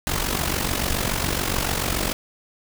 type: noise with amplitude modulation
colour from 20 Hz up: pink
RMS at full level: -21 dBFS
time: 0.07-2.13 s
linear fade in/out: 0 ms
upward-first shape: sine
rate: 47 Hz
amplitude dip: 70%
effects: none